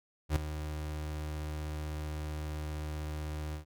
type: tone with ADSR envelope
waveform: 35% pulse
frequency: 76.3 Hz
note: D#2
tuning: 33 cents flat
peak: -22 dBFS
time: 0.29-3.65 s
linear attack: 72 ms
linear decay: 3 ms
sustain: -12 dB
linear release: 110 ms
effects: none